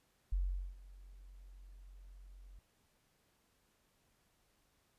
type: tone with ADSR envelope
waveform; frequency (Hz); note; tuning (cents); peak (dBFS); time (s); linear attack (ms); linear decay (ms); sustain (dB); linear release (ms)
sine; 45.74; F#1; -19; -30; 0.32-2.59; 8; 420; -22; 3
effects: pink hiss -75 dBFS RMS until 4.98 s + resampled to 32000 Hz